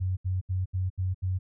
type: tone bursts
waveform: sine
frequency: 92.9 Hz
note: F#2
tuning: 7 cents sharp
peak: -25 dBFS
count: 6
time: 0-1.39 s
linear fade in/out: 20 ms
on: 170 ms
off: 74 ms
effects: none